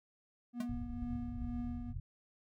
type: tone with tremolo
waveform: triangle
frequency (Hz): 241.2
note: B3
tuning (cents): -41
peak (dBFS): -35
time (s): 0.53-1.94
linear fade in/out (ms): 50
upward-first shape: triangle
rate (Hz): 2.1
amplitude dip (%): 55
type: tone with exponential decay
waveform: square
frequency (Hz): 214.5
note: A3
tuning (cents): -44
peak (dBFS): -37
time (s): 0.6-0.7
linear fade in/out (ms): 5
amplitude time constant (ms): 20
type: low-pass noise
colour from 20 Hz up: white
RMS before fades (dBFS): -43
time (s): 0.69-2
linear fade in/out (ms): 5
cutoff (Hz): 120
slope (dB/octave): 48
effects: none